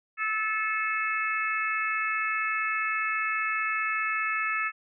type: harmonic tone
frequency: 435.1 Hz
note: A4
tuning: 19 cents flat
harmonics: 3 / 4 / 5 / 6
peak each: -30 / -31 / -32 / -33 dBFS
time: 0.17-4.72 s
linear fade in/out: 50 ms
effects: none